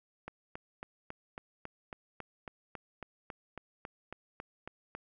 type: click train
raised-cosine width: 0.5 ms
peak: -26 dBFS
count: 18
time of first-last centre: 0.28-4.95 s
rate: 3.64 Hz
effects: none